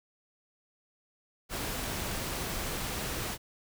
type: noise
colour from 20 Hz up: pink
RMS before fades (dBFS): -35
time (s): 1.49-3.38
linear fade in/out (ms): 50
effects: none